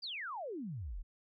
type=exponential sweep; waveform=sine; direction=down; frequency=4967 to 32.81 Hz; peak=-39 dBFS; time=0.02-1.03 s; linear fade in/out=20 ms; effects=none